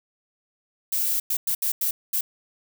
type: noise bursts at uneven times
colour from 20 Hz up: violet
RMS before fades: -24 dBFS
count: 6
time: 0.92-1.2 / 1.3-1.37 / 1.47-1.55 / 1.62-1.72 / 1.81-1.91 / 2.13-2.21 s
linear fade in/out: 5 ms
effects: none